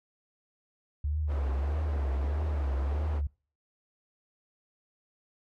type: tone with vibrato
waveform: sine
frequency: 71.7 Hz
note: D2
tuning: 41 cents flat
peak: -27 dBFS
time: 1.04-3.27 s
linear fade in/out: 5 ms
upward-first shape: triangle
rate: 1.6 Hz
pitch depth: 140 cents each way
type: band-pass noise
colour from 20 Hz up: white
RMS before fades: -43 dBFS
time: 1.27-3.22 s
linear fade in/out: 50 ms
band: 160 to 690 Hz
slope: 12 dB/octave
effects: noise-tail reverb RT60 0.4 s tail -26 dB re dry